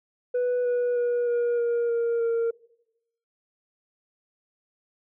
sine tone with pitch steps, 493.4 / 488 / 482.7 / 477.4 / 472.2 / 467.1 / 462 Hz, B4 / B4 / B4 / A#4 / A#4 / A#4 / A#4, -2 / -21 / -40 / +41 / +22 / +3 / -16 cents, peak -19 dBFS, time 0.34-2.51 s, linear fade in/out 10 ms, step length 310 ms, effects noise-tail reverb RT60 0.9 s tail -22 dB re dry + tanh soft clip ceiling -21 dBFS

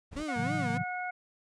brown noise, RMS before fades -43 dBFS, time 0.11-0.24 s, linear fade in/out 20 ms
35% pulse tone with vibrato, 267.1 Hz, C4, 36 cents sharp, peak -32 dBFS, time 0.16-0.78 s, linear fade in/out 10 ms, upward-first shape sine, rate 3.2 Hz, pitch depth 270 cents each way
harmonic tone, 727 Hz, F#5, 31 cents flat, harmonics 1 / 2 / 3, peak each -35 / -38 / -40 dBFS, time 0.28-1.11 s, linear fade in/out 10 ms
sine chord, F# minor seventh, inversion first, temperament equal, 110 / 138.59 / 164.81 / 185 Hz, A2 / C#3 / E3 / F#3, 0 / 0 / 0 / 0 cents, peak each -37 dBFS, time 0.36-0.84 s, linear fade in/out 10 ms
effects resampled to 22050 Hz

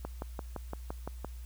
click train, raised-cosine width 1 ms, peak -23 dBFS, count 8, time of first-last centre 0.05-1.247 s, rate 5.85 Hz, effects added 60 Hz sine -41 dBFS peak until 1.45 s + white hiss -60 dBFS RMS until 1.45 s

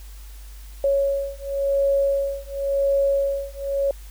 sine beating tone pair, 554.4 / 555.33 Hz, C#5 / C#5, 0 / +3 cents, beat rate 0.93 Hz, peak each -22 dBFS, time 0.84-3.91 s, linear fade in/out 2 ms, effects added 50 Hz sine -37 dBFS peak until 4.1 s + white hiss -50 dBFS RMS until 4.1 s

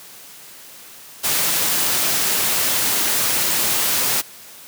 white noise, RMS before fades -19 dBFS, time 1.23-4.22 s, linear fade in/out 20 ms, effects white hiss -41 dBFS RMS until 4.67 s + high-pass 100 Hz 12 dB/octave

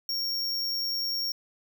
square tone, 5530 Hz, F8, 18 cents flat, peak -28 dBFS, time 0.09-1.32 s, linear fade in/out 2 ms, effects 9-bit

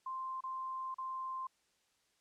sine tone with dropouts, 1046.5 Hz, C6, in tune, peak -38 dBFS, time 0.06-1.47 s, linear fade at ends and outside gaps 5 ms, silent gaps 0.407-0.437 / 0.944-0.983 s, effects white hiss -75 dBFS RMS until 2.2 s + low-pass 8000 Hz 12 dB/octave

